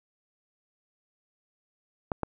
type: clicks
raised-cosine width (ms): 1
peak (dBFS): -14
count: 2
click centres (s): 2.118 / 2.233
effects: none